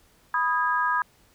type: chord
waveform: sine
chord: G# minor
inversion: first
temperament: equal with one note detuned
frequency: 987.8 / 1244.5 / 1635.5 Hz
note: B5 / D#6 / G#6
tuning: 0 / 0 / -27 cents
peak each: -25 / -26 / -26 dBFS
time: 0.34-1.02 s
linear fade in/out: 2 ms
effects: pink hiss -60 dBFS RMS until 1.34 s